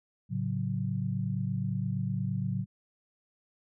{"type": "chord", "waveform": "sine", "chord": "F# minor", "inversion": "first", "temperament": "equal", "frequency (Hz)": [110, 138.59, 185], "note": ["A2", "C#3", "F#3"], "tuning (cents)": [0, 0, 0], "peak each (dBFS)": -33, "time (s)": [0.29, 2.66], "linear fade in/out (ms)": 50, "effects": []}